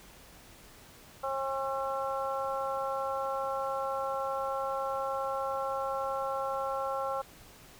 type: harmonic tone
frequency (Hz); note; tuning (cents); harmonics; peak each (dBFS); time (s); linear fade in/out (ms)
270; C#4; -45; 2 / 3 / 4 / 5; -34 / -36 / -37 / -38; 1.23-7.22; 10
effects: pink hiss -54 dBFS RMS until 7.79 s